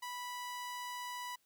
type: tone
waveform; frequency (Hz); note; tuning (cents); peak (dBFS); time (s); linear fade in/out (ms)
sawtooth; 985; B5; -5; -37; 0.02-1.36; 10
effects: white hiss -75 dBFS RMS until 1.45 s